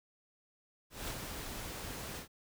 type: noise with ADSR envelope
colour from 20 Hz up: pink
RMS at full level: -39 dBFS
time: 0.9-2.28 s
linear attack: 180 ms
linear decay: 66 ms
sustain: -4 dB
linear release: 100 ms
effects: none